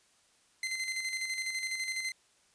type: tone with tremolo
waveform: sawtooth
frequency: 2068 Hz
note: C7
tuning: 21 cents flat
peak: -28 dBFS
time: 0.63-2.12 s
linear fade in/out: 2 ms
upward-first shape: square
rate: 12 Hz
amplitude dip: 45%
effects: white hiss -67 dBFS RMS until 2.54 s + resampled to 22050 Hz